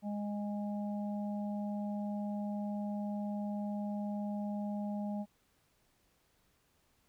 harmonic tone, 206 Hz, G#3, 14 cents flat, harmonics 1 / 3 / 4, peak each -35 / -45 / -47 dBFS, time 0.02-5.26 s, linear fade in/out 50 ms, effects pink hiss -73 dBFS RMS until 7.08 s

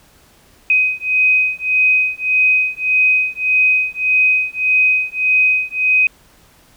sine beating tone pair, 2513 / 2514.7 Hz, D#7 / D#7, +17 / +18 cents, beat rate 1.7 Hz, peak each -15 dBFS, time 0.7-6.07 s, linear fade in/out 2 ms, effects pink hiss -50 dBFS RMS until 6.76 s

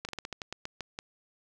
slowing click train, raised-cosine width 0.2 ms, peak -19 dBFS, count 11, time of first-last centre 0.05-0.989 s, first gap 38 ms, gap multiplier 1.19, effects none

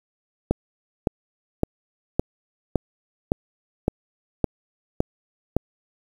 click train, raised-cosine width 2 ms, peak -5 dBFS, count 10, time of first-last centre 0.51-5.566 s, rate 1.78 Hz, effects 7-bit

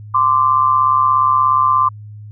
sine tone pair together, 1037.8 / 1174.7 Hz, C6 / D6, -14 / 0 cents, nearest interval major second, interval 214 cents, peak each -13 dBFS, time 0.14-1.89 s, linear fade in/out 10 ms, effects added 105 Hz sine -31 dBFS peak until 2.31 s

